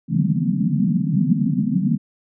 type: band-pass noise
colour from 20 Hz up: pink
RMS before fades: -19 dBFS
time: 0.08-1.98 s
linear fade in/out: 20 ms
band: 140 to 260 Hz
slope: 96 dB/octave
effects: none